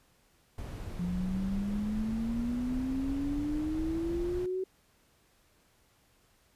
brown noise, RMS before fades -39 dBFS, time 0.58-4.46 s, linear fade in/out 2 ms
sine exponential sweep, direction up, 174.7 to 378.8 Hz, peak -30 dBFS, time 0.99-4.64 s, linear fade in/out 5 ms
effects pink hiss -67 dBFS RMS until 6.55 s + resampled to 32000 Hz

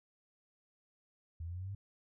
sine exponential sweep, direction up, 80.5 to 101.6 Hz, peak -39 dBFS, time 1.4-1.75 s, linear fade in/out 5 ms, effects none

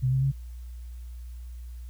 sine tone with pitch steps, 128.5 / 132.27 / 136.14 Hz, C3 / C3 / C#3, -31 / +19 / -31 cents, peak -21 dBFS, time 0.02-0.32 s, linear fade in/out 20 ms, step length 100 ms, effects added 60 Hz sine -37 dBFS peak until 1.89 s + white hiss -62 dBFS RMS until 1.89 s

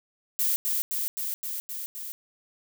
violet noise with echo, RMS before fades -25 dBFS, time 0.39-0.56 s, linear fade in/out 0 ms, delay 260 ms, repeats 6, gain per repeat -2 dB, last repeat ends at 2.12 s, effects none

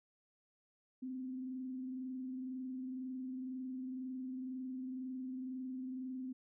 sine tone with frequency modulation, 257.8 Hz, C4, 26 cents flat, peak -40 dBFS, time 1.02-6.33 s, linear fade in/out 10 ms, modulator 22 Hz, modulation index 0.26, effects none

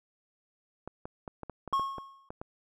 clicks, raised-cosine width 1 ms, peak -25 dBFS, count 11, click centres 0.876 / 1.055 / 1.278 / 1.433 / 1.497 / 1.677 / 1.727 / 1.796 / 1.983 / 2.305 / 2.415 s
triangle tone with exponential decay, 1090 Hz, C#6, 29 cents flat, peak -21 dBFS, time 1.73-2.29 s, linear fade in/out 2 ms, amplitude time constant 120 ms
effects none

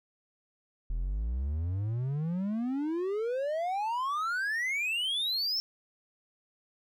triangle exponential sweep, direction up, 38.89 to 5440 Hz, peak -27 dBFS, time 0.9-5.6 s, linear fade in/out 0 ms, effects none

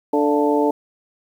harmonic tone with a mistuned harmonic, 146.83 Hz, D3, in tune, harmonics 2 / 3 / 4 / 5 / 6, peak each -19 / -19 / -23 / -28 / -22 dBFS, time 0.13-0.71 s, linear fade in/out 5 ms, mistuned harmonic 5, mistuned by -94 cents, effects 8-bit

